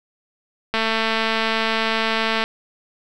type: click train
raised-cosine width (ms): 0.3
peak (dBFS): -5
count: 380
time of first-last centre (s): 0.74-2.44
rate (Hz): 223
effects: none